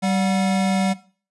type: tone pair together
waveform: square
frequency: 193.1 / 729 Hz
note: G3 / F#5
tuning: -26 / -26 cents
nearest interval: octave + major seventh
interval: 2300 cents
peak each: -20 / -26 dBFS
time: 0.02-0.94 s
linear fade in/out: 20 ms
effects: noise-tail reverb RT60 0.4 s tail -17 dB re dry + resampled to 24000 Hz